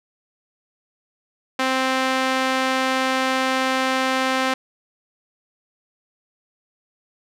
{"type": "tone with band-pass filter", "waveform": "sawtooth", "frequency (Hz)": 261.6, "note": "C4", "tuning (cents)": 0, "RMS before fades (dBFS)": -21, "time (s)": [1.59, 4.54], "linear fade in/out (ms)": 5, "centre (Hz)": 1800, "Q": 0.56, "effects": []}